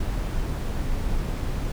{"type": "noise", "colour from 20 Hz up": "brown", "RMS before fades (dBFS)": -26, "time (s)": [0, 1.72], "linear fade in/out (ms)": 5, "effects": []}